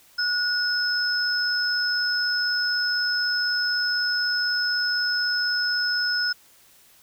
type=tone pair together; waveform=sine; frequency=1458 / 5196 Hz; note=F#6 / E8; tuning=-26 / -26 cents; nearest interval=octave + minor seventh; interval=2200 cents; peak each=-24 dBFS; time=0.18-6.33 s; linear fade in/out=10 ms; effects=white hiss -55 dBFS RMS until 7.02 s